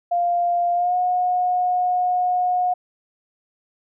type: tone with pitch glide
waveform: sine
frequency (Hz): 698.5 to 724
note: F5 to F#5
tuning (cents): 0 to -38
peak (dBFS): -17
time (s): 0.11-2.74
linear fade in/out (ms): 10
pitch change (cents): +62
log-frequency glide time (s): 0.74-0.96
effects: none